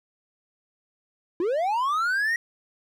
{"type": "linear sweep", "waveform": "triangle", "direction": "up", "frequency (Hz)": [323.3, 1909], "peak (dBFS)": -20, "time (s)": [1.4, 2.36], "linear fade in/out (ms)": 2, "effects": []}